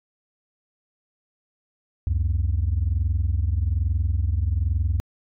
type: tone pair together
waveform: sine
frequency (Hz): 69 / 90.16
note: C#2 / F#2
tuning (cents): -7 / -44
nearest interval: perfect fourth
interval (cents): 463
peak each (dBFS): -21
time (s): 2.07-5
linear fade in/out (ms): 0
effects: tanh soft clip ceiling -15 dBFS